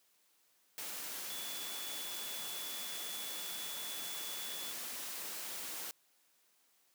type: tone in noise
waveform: sine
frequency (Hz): 3436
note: A7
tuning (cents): -42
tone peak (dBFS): -46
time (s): 1.3-4.72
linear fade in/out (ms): 0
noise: white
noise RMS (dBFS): -43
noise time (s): 0.78-5.91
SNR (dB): -6
effects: white hiss -72 dBFS RMS until 6.94 s + high-pass 200 Hz 12 dB/octave